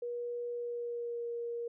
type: tone with pitch glide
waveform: sine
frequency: 480.3 to 471.2 Hz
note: B4 to A#4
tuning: -48 to +19 cents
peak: -35 dBFS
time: 0.02-1.68 s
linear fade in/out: 5 ms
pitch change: -33 cents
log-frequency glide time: 0.49-1.27 s
effects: none